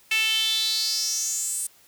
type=tone with high-pass filter sweep; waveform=sawtooth; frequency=440 Hz; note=A4; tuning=in tune; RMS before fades=-25 dBFS; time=0.11-1.67 s; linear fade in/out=5 ms; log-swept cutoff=2500 to 9000 Hz; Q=6; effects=white hiss -56 dBFS RMS until 1.87 s